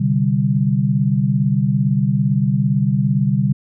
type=chord; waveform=sine; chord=C suspended second; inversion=none; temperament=equal with one note detuned; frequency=129.16 / 146.83 / 196 Hz; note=C3 / D3 / G3; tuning=-22 / 0 / 0 cents; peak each=-18 dBFS; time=0-3.53 s; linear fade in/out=10 ms; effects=none